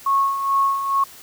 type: tone with tremolo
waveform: sine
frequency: 1098 Hz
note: C#6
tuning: 17 cents flat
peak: -14 dBFS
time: 0.06-1.04 s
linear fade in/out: 5 ms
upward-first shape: sine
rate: 2.3 Hz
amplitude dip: 60%
effects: white hiss -43 dBFS RMS until 1.22 s